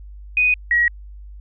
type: tone pair in turn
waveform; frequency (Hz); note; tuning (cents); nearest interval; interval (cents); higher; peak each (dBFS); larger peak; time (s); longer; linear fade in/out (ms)
sine; 2489 / 1907.1; D#7 / A#6; 0 / +39; perfect fourth; 461; first; -13; neither; 0.37-0.54 / 0.71-0.88; neither; 2
effects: added 50 Hz sine -35 dBFS peak until 1.4 s